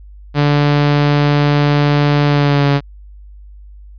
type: tone with pitch glide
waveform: sawtooth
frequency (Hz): 145.6 to 141.62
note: D3 to C#3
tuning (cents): -15 to +37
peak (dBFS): -6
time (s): 0.34-2.81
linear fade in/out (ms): 50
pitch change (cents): -48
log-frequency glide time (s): 2.26-2.69
effects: added 50 Hz sine -34 dBFS peak until 3.98 s + resampled to 11025 Hz